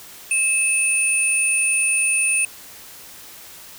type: tone pair together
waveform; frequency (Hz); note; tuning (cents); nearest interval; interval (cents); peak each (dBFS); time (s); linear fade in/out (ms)
sine; 2600 / 9250; E7 / D9; -24 / -27; octave + minor seventh; 2197; -19; 0.31-2.45; 2
effects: white hiss -41 dBFS RMS until 3.78 s